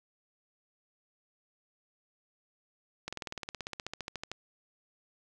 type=slowing click train; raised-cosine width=0.2 ms; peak=-20 dBFS; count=21; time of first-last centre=3.08-4.316 s; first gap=46 ms; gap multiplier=1.03; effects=none